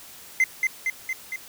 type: tone with echo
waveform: triangle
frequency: 2070 Hz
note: C7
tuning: 19 cents flat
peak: -14 dBFS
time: 0.4-0.44 s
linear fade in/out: 2 ms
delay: 230 ms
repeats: 4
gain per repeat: -3 dB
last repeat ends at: 1.36 s
effects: white hiss -45 dBFS RMS until 1.48 s